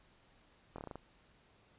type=slowing click train; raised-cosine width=1 ms; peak=-30 dBFS; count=7; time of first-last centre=0.76-0.956 s; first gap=23 ms; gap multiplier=1.14; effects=pink hiss -67 dBFS RMS until 1.78 s + resampled to 8000 Hz